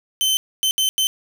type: tone bursts at uneven times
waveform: sawtooth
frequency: 3076 Hz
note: G7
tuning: 33 cents flat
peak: -13 dBFS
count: 4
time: 0.21-0.37 / 0.63-0.71 / 0.78-0.89 / 0.98-1.07 s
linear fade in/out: 0 ms
effects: none